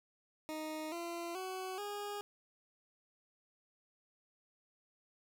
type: tone with pitch steps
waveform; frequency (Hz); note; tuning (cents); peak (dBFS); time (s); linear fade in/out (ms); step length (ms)
20% pulse; 311.1 / 341.2 / 374.3 / 410.5; D#4 / F4 / F#4 / G#4; 0 / -40 / +20 / -20; -35; 0.49-2.21; 0; 430
effects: none